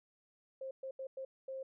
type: tone bursts at uneven times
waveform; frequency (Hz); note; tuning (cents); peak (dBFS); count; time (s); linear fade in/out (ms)
sine; 531; C5; +25; -40; 5; 0.61-0.71 / 0.83-0.91 / 0.99-1.07 / 1.17-1.25 / 1.48-1.63; 5
effects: none